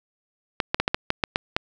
clicks, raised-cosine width 0.3 ms, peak -4 dBFS, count 9, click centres 0.602 / 0.745 / 0.8 / 0.879 / 0.945 / 1.104 / 1.238 / 1.359 / 1.565 s, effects none

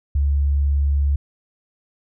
sine tone, 70.8 Hz, C#2, 37 cents sharp, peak -15 dBFS, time 0.15-1.16 s, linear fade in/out 5 ms, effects none

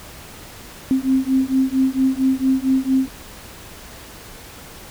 sine beating tone pair, 261.6 / 266 Hz, C4 / C4, 0 / +29 cents, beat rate 4.4 Hz, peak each -18 dBFS, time 0.91-3.08 s, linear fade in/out 0 ms, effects pink hiss -39 dBFS RMS until 4.9 s

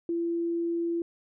sine tone, 338.5 Hz, E4, 46 cents sharp, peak -26 dBFS, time 0.09-1.02 s, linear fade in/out 2 ms, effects none

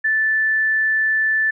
sine tone, 1756 Hz, A6, 4 cents flat, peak -15 dBFS, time 0.04-1.51 s, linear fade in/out 10 ms, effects none

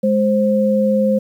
sine tone pair together, 208.7 / 526 Hz, G#3 / C5, +9 / +9 cents, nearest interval octave + major third, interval 1600 cents, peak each -15 dBFS, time 0.03-1.19 s, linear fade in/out 10 ms, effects 8-bit

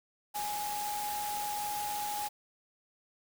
sine tone in noise, 830.6 Hz, G#5, in tune, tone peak -34 dBFS, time 0.34-2.29 s, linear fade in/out 20 ms, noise white, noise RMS -40 dBFS, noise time 0.34-2.29 s, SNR +3 dB, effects none

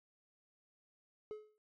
triangle tone with exponential decay, 426.6 Hz, G#4, 46 cents sharp, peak -37 dBFS, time 1.31-1.58 s, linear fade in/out 0 ms, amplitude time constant 58 ms, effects MP3 48 kbps

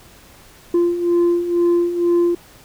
sine beating tone pair, 344.7 / 346.8 Hz, F4 / F4, -23 / -12 cents, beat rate 2.1 Hz, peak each -18 / -13 dBFS, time 0.74-2.35 s, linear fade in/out 5 ms, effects tanh soft clip ceiling -11 dBFS + pink hiss -46 dBFS RMS until 2.64 s

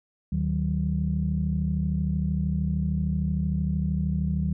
sine tone cluster, 75.9 / 155.3 / 188.4 Hz, D#2 / D#3 / F#3, -42 / -3 / +32 cents, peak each -27 dBFS, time 0.32-4.53 s, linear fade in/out 5 ms, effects tanh soft clip ceiling -14 dBFS

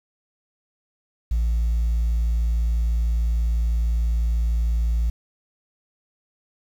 sine tone, 56.9 Hz, A#1, 41 cents flat, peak -16 dBFS, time 1.31-5.1 s, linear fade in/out 5 ms, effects tanh soft clip ceiling -17 dBFS + 8-bit

